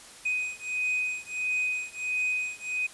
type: beating tone pair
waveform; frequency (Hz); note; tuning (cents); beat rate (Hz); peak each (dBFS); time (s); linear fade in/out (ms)
triangle; 2501 / 2502.5; D#7 / D#7; +8 / +9; 1.5; -29; 0.25-2.87; 10
effects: white hiss -48 dBFS RMS until 2.93 s + resampled to 24000 Hz